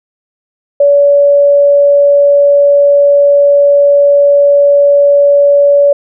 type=tone; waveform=sine; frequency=570 Hz; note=C#5; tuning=48 cents sharp; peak=-3 dBFS; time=0.8-5.93 s; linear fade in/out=5 ms; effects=none